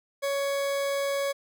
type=tone; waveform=40% pulse; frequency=558 Hz; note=C#5; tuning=11 cents sharp; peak=-25 dBFS; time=0.22-1.33 s; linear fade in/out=20 ms; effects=none